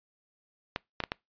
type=clicks; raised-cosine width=0.3 ms; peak=-14 dBFS; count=4; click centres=0.761 / 1.003 / 1.038 / 1.119 s; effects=noise-tail reverb RT60 0.2 s tail -25 dB re dry + resampled to 11025 Hz